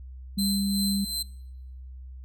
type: tone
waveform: sine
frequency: 198.3 Hz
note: G3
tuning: 20 cents sharp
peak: -24 dBFS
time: 0.37-1.05 s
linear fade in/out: 10 ms
type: tone with tremolo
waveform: sawtooth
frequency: 4088 Hz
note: C8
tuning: 41 cents flat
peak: -24 dBFS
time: 0.38-1.23 s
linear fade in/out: 10 ms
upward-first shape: sine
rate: 2.7 Hz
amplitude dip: 55%
effects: noise-tail reverb RT60 0.9 s tail -23 dB re dry + added 64 Hz sine -39 dBFS peak until 2.24 s